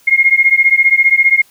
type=beating tone pair; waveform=sine; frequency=2136 / 2151 Hz; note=C7 / C7; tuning=+35 / +47 cents; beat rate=15 Hz; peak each=-10 dBFS; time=0.07-1.42 s; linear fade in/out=10 ms; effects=white hiss -49 dBFS RMS until 1.5 s